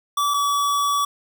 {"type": "tone pair in turn", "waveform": "square", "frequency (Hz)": [1154, 1142.7], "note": ["D6", "D6"], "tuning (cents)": [-31, -48], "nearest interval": "unison", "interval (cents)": 17, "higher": "first", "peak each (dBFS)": -19, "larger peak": "neither", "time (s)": [[0.17, 0.34], [0.34, 1.05]], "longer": "second", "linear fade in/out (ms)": 5, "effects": []}